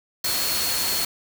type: tone in noise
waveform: sine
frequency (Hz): 4332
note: C#8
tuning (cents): -41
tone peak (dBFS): -27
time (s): 0.24-1.05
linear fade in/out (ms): 5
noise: white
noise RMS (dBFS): -25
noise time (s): 0.24-1.05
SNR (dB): -5
effects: none